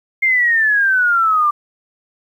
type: exponential sweep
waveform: sine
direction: down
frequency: 2133 to 1174.7 Hz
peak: -11 dBFS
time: 0.22-1.51 s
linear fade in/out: 10 ms
effects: 8-bit